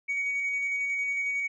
sine tone with tremolo, 2248 Hz, C#7, 24 cents sharp, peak -24 dBFS, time 0.08-1.48 s, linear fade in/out 20 ms, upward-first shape square, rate 11 Hz, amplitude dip 25%, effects tanh soft clip ceiling -24 dBFS

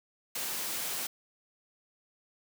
white high-pass noise, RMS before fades -35 dBFS, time 0.35-1.07 s, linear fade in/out 5 ms, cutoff 170 Hz, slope 12 dB/octave, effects none

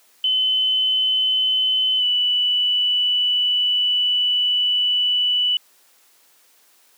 sine tone with pitch glide, 3040 to 2967 Hz, F#7 to F#7, +46 to +4 cents, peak -16 dBFS, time 0.24-5.57 s, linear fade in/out 2 ms, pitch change -42 cents, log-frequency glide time 1.98-2.04 s, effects white hiss -56 dBFS RMS until 6.97 s + high-pass 300 Hz 12 dB/octave

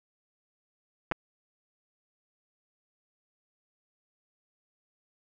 clicks, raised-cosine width 0.5 ms, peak -14 dBFS, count 2, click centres 1.114 / 1.12 s, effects none

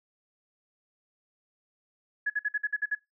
sine tone bursts, 1689 Hz, G#6, 29 cents sharp, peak -24 dBFS, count 8, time 2.26-2.952 s, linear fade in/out 10 ms, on 41 ms, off 52 ms, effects noise-tail reverb RT60 0.2 s tail -23 dB re dry

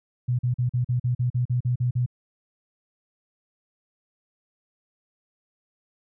sine tone bursts, 123.47 Hz, B2, in tune, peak -20 dBFS, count 12, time 0.28-2.062 s, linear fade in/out 10 ms, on 110 ms, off 42 ms, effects none

